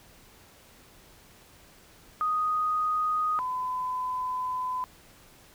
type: tone pair in turn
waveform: sine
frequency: 1244.5 / 1010.1 Hz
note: D#6 / B5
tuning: 0 / +39 cents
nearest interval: major third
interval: 361 cents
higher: first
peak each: -24 / -28 dBFS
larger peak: first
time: 2.21-3.39 / 3.39-4.84 s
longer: second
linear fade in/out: 0 ms
effects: pink hiss -55 dBFS RMS until 5.54 s